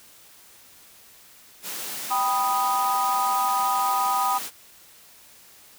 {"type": "high-pass noise", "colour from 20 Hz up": "white", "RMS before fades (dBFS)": -33, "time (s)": [1.62, 4.51], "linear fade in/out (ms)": 50, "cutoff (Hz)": 150, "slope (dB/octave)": 24}
{"type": "chord", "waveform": "sine", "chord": "G augmented", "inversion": "none", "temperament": "equal", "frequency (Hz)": [784, 987.8, 1244.5], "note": ["G5", "B5", "D#6"], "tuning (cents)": [0, 0, 0], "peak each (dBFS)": -25, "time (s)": [2.1, 4.39], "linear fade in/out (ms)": 20}
{"effects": ["white hiss -51 dBFS RMS until 5.78 s"]}